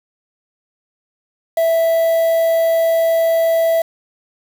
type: tone with quantisation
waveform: triangle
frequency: 659.3 Hz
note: E5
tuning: in tune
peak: -10 dBFS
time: 1.57-3.82 s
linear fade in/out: 5 ms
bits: 5
effects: none